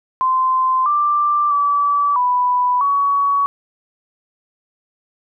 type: tone with pitch steps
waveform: sine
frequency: 1036 / 1180 / 1152 / 990 / 1125 Hz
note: C6 / D6 / D6 / B5 / C#6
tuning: -17 / +8 / -34 / +4 / +25 cents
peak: -13 dBFS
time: 0.21-3.46 s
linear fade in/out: 0 ms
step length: 650 ms
effects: none